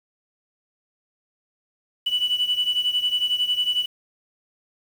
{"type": "beating tone pair", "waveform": "sine", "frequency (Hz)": [2960, 2971], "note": ["F#7", "F#7"], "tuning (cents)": [0, 6], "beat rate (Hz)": 11, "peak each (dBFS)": [-21, -24], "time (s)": [2.06, 3.86], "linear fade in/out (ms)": 10, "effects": ["tanh soft clip ceiling -13 dBFS", "7-bit"]}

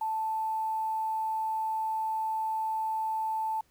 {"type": "tone with quantisation", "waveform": "sine", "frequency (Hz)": 880, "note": "A5", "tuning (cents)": 0, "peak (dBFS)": -28, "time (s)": [0.01, 3.61], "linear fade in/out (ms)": 5, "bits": 9, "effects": ["pink hiss -68 dBFS RMS until 3.7 s"]}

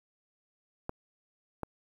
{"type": "clicks", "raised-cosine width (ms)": 1, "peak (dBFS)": -20, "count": 2, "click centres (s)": [0.894, 1.633], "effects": ["9-bit"]}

